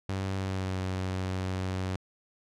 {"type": "tone with pitch glide", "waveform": "sawtooth", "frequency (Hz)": [96.1, 93.42], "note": ["G2", "F#2"], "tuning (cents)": [-34, 17], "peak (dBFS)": -26, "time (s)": [0.09, 1.96], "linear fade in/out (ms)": 0, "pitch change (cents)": -49, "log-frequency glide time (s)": [0.38, 0.77], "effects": ["low-pass 7000 Hz 12 dB/octave"]}